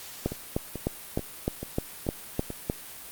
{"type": "two click trains", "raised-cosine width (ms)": 2, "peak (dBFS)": [-20, -12], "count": [6, 9], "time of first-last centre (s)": [[0.32, 2.503], [0.26, 2.699]], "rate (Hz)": [2.29, 3.28], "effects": ["white hiss -43 dBFS RMS until 3.11 s", "Opus 48 kbps"]}